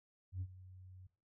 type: tone with ADSR envelope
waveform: sine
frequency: 92.6 Hz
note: F#2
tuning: 2 cents sharp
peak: -35 dBFS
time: 0.32-1.07 s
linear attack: 91 ms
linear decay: 57 ms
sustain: -18 dB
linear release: 6 ms
effects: noise-tail reverb RT60 0.4 s tail -18 dB re dry + tanh soft clip ceiling -35 dBFS